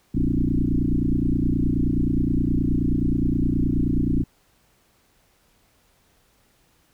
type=tone with frequency modulation; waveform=sine; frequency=150.3 Hz; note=D3; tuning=40 cents sharp; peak=-18 dBFS; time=0.14-4.24 s; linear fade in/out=10 ms; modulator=29.5 Hz; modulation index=5.4; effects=pink hiss -62 dBFS RMS until 6.93 s